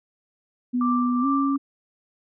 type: tone with pitch glide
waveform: sine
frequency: 246.9 to 275.5 Hz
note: B3 to C#4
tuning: 0 to -11 cents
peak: -20 dBFS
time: 0.73-1.58 s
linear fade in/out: 20 ms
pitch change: +189 cents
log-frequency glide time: 1.21-1.26 s
type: tone with tremolo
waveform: sine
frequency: 1176 Hz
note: D6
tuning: 2 cents sharp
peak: -22 dBFS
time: 0.81-1.56 s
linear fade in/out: 2 ms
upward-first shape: triangle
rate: 2.4 Hz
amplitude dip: 60%
effects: none